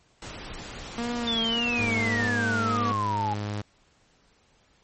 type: noise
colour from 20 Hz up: pink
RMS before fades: -39 dBFS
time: 0.22-2.29 s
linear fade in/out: 2 ms
type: tone with vibrato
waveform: sawtooth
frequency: 233.3 Hz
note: A#3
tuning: 2 cents sharp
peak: -24 dBFS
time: 0.98-2.92 s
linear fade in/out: 2 ms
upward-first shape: sine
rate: 1.7 Hz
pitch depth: 48 cents each way
type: exponential sweep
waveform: sine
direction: down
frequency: 3594 to 820 Hz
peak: -25 dBFS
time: 1.27-3.34 s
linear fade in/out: 5 ms
type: tone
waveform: sawtooth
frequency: 103.83 Hz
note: G#2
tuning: in tune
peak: -25 dBFS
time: 1.78-3.62 s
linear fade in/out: 10 ms
effects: pink hiss -63 dBFS RMS until 4.83 s + MP3 32 kbps